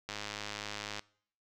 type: click train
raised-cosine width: 0.2 ms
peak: -21 dBFS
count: 95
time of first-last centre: 0.09-0.994 s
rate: 104 Hz
effects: noise-tail reverb RT60 0.6 s tail -24 dB re dry